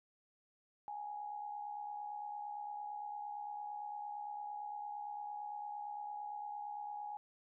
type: tone with amplitude modulation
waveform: sine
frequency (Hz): 830.6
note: G#5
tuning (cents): 0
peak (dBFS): -39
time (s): 0.88-7.17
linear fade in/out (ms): 0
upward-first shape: sine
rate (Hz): 68.8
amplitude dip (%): 55
effects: none